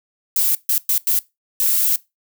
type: noise bursts at uneven times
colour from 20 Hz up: violet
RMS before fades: -17 dBFS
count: 5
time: 0.36-0.55 / 0.69-0.78 / 0.89-0.98 / 1.07-1.19 / 1.6-1.96 s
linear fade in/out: 2 ms
effects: noise-tail reverb RT60 0.2 s tail -20 dB re dry